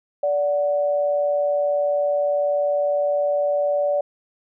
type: tone pair together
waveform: sine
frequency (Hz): 580.3 / 740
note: D5 / F#5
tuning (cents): -21 / 0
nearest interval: major third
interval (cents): 421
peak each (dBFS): -18 / -28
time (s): 0.23-4.01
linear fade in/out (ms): 5
effects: none